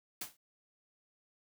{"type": "noise with exponential decay", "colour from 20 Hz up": "white", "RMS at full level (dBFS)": -36, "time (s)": [0.21, 0.37], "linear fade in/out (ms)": 5, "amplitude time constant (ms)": 34, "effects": []}